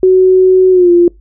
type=tone with pitch glide; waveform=sine; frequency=372.7 to 347.7 Hz; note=F#4 to F4; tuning=+13 to -8 cents; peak=-3 dBFS; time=0.03-1.08 s; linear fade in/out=2 ms; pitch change=-121 cents; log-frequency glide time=0.71-0.91 s; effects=noise-tail reverb RT60 0.2 s tail -26 dB re dry + added 50 Hz sine -38 dBFS peak until 1.2 s